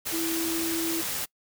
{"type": "tone in noise", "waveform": "sine", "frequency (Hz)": 329.6, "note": "E4", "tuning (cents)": 0, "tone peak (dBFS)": -28, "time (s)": [0.12, 1.02], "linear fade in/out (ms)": 20, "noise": "white", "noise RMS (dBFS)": -31, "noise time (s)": [0.05, 1.26], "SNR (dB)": 0, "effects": ["noise-tail reverb RT60 0.1 s tail -24 dB re dry"]}